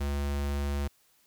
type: tone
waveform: square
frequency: 71 Hz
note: C#2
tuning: 42 cents sharp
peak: -29 dBFS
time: 0-0.88 s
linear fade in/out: 10 ms
effects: white hiss -66 dBFS RMS until 1.26 s